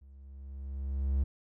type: tone with level ramp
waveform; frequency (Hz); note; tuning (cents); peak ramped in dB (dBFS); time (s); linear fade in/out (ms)
triangle; 68; C#2; -33; -50 to -22; 0.01-1.24; 10
effects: none